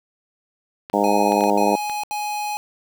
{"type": "clicks", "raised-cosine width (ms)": 0.3, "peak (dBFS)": -18, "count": 5, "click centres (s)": [0.899, 1.321, 1.408, 1.439, 1.897]}
{"type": "harmonic tone", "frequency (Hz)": 102.3, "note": "G#2", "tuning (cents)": -26, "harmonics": [2, 3, 4, 5, 6, 7, 8, 9], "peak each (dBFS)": [-24, -24, -24, -24, -24, -24, -24, -24], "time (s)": [0.93, 1.76], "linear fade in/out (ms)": 10}
{"type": "tone bursts", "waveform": "square", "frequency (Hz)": 836, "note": "G#5", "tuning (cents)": 11, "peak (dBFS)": -24, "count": 3, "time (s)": [1.04, 2.57], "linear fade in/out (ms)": 0, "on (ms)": 460, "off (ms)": 75}
{"effects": ["7-bit"]}